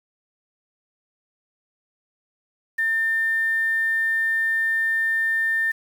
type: tone with quantisation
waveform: sine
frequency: 1800 Hz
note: A6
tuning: 39 cents sharp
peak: -19 dBFS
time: 2.78-5.72 s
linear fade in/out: 10 ms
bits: 7
effects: none